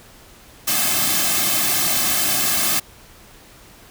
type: noise with comb filter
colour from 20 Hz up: white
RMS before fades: -19 dBFS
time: 0.67-2.8 s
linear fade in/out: 10 ms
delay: 2.1 ms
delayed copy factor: -0.95
effects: pink hiss -46 dBFS RMS until 3.9 s